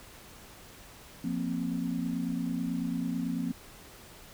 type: chord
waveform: sine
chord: F suspended fourth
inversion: none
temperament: just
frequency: 174.61 / 232.8 / 261.9 Hz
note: F3 / Bb3 / C4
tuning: 0 / -2 / +2 cents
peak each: -34 / -34 / -33 dBFS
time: 1.24-3.52 s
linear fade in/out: 5 ms
effects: pink hiss -51 dBFS RMS until 4.33 s